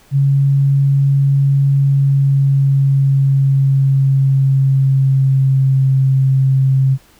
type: tone with pitch glide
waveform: sine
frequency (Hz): 138.59 to 133.71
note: C#3 to C3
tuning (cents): 0 to +38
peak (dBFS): -9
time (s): 0.11-6.98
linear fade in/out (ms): 50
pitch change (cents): -62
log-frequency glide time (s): 1.79-5.95
effects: pink hiss -49 dBFS RMS until 7.19 s